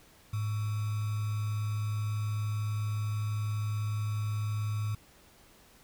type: tone with sample-and-hold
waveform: sine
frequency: 105.9 Hz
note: G#2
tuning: 34 cents sharp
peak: -29 dBFS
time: 0.33-4.95 s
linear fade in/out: 5 ms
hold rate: 1225 Hz
effects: pink hiss -59 dBFS RMS until 5.83 s